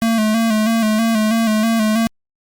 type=tone with vibrato; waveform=square; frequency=221.3 Hz; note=A3; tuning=10 cents sharp; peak=-14 dBFS; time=0.02-2.07 s; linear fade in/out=0 ms; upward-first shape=square; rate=3.1 Hz; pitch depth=47 cents each way; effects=Opus 48 kbps